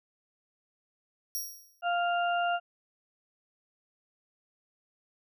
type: tone with exponential decay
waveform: 15% pulse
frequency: 5650 Hz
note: F8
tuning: 19 cents sharp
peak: -24 dBFS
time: 1.35-1.81 s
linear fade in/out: 0 ms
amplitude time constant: 100 ms
type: harmonic tone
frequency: 698.5 Hz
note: F5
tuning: in tune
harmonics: 1 / 2 / 4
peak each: -27 / -32 / -38 dBFS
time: 1.82-2.6 s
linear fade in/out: 50 ms
effects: none